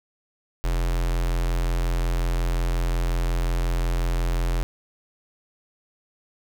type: tone with notch filter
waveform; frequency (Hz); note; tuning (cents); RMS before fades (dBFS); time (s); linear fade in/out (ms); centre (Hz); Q
square; 42.78; F1; -35; -23; 0.64-4.63; 0; 190; 1.7
effects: none